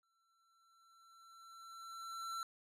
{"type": "tone with exponential growth", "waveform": "square", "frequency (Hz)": 1345, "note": "E6", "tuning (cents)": 34, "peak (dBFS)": -40, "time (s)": [0.03, 2.43], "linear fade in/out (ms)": 1, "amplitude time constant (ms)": 520, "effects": ["low-pass 11000 Hz 12 dB/octave"]}